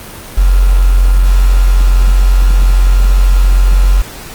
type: tone with quantisation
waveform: sine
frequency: 45.06 Hz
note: F#1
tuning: 45 cents flat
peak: -4 dBFS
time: 0.37-4.02 s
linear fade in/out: 10 ms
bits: 4
effects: pink hiss -29 dBFS RMS until 4.34 s + Opus 24 kbps